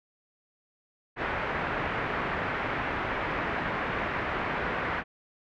white low-pass noise, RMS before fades -31 dBFS, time 1.16-5.04 s, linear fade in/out 50 ms, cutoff 2000 Hz, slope 24 dB/octave, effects none

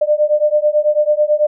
sine beating tone pair, 596 / 605.1 Hz, D5 / D#5, +25 / -48 cents, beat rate 9.1 Hz, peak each -14 dBFS, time 0.01-1.47 s, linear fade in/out 10 ms, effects none

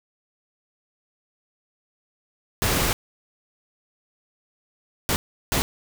pink noise bursts at uneven times, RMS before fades -22 dBFS, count 3, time 2.62-2.93 / 5.09-5.16 / 5.52-5.62 s, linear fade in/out 0 ms, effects none

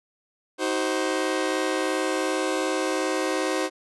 sawtooth chord, C diminished, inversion first, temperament just, 314 / 376.7 / 523.3 Hz, Eb4 / Gb4 / C5, +16 / +31 / 0 cents, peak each -24 dBFS, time 0.58-3.7 s, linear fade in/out 50 ms, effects resampled to 24000 Hz

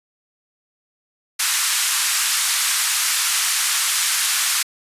white band-pass noise, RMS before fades -20 dBFS, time 1.39-4.63 s, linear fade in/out 10 ms, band 1100 to 11000 Hz, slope 24 dB/octave, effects resampled to 32000 Hz

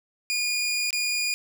20% pulse tone with dropouts, 2438 Hz, D#7, 36 cents flat, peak -19 dBFS, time 0.3-1.34 s, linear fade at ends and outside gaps 0 ms, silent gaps 0.906-0.929 s, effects none

